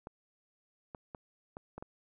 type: clicks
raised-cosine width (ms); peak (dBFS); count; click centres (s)
1; -29; 6; 0.071 / 0.948 / 1.148 / 1.569 / 1.78 / 1.825
effects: none